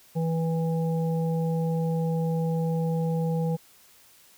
harmonic tone, 163.6 Hz, E3, 13 cents flat, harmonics 1 / 3 / 5, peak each -24 / -31 / -38 dBFS, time 0.15-3.57 s, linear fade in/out 20 ms, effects white hiss -56 dBFS RMS until 4.37 s

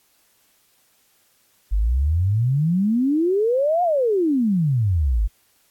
sine exponential two-way sweep, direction up then down, 46.74 to 729 to 46.74 Hz, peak -16 dBFS, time 1.71-5.28 s, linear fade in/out 20 ms, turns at 3.83 s, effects white hiss -61 dBFS RMS until 5.7 s + AAC 64 kbps

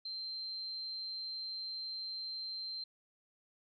sine tone, 4134 Hz, C8, 22 cents flat, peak -39 dBFS, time 0.05-2.84 s, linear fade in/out 5 ms, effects none

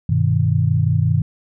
sine chord, G augmented, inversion none, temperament equal, 98 / 123.47 / 155.56 Hz, G2 / B2 / D#3, 0 / 0 / 0 cents, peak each -18 dBFS, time 0.09-1.22 s, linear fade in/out 5 ms, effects none

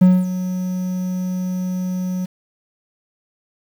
triangle tone with ADSR envelope, 183.3 Hz, F#3, 16 cents flat, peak -4 dBFS, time 0.01-2.26 s, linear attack 10 ms, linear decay 230 ms, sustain -14 dB, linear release 13 ms, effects 7-bit

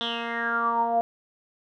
10% pulse tone with low-pass filter sweep, 233.1 Hz, A#3, in tune, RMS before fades -26 dBFS, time 0.01-1.01 s, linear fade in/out 0 ms, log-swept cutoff 3500 to 660 Hz, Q 9.4, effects none

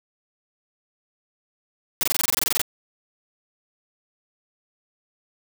white noise bursts, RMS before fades -21 dBFS, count 14, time 2.01-2.616 s, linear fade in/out 0 ms, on 21 ms, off 24 ms, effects none

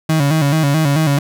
35% pulse tone with vibrato, 149.6 Hz, D3, 32 cents sharp, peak -10 dBFS, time 0.09-1.19 s, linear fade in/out 5 ms, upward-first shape square, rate 4.6 Hz, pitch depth 100 cents each way, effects none

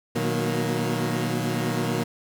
20% pulse chord, B major seventh, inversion none, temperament equal with one note detuned, 121.14 / 155.56 / 185 / 233.1 Hz, B2 / D#3 / F#3 / A#3, -33 / 0 / 0 / 0 cents, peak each -23 / -24 / -26 / -25 dBFS, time 0.15-2.04 s, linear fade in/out 10 ms, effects none

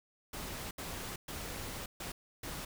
pink noise bursts at uneven times, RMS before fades -42 dBFS, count 5, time 0.33-0.71 / 0.78-1.16 / 1.28-1.86 / 2-2.12 / 2.43-2.65 s, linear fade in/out 5 ms, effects none

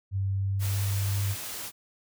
sine tone with pitch glide, 97.2 to 99.13 Hz, G2 to G2, -14 to +20 cents, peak -25 dBFS, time 0.11-1.36 s, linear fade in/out 50 ms, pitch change +34 cents, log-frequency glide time 0.34-0.91 s
white noise, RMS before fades -37 dBFS, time 0.59-1.72 s, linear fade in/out 50 ms
effects none

